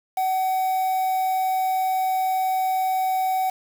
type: tone with quantisation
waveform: triangle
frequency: 753 Hz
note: F#5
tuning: 30 cents sharp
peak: -18 dBFS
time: 0.17-3.5 s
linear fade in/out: 5 ms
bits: 6
effects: none